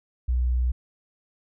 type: tone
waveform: sine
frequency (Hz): 61.74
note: B1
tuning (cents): 0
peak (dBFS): -20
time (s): 0.28-0.72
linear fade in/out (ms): 10
effects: none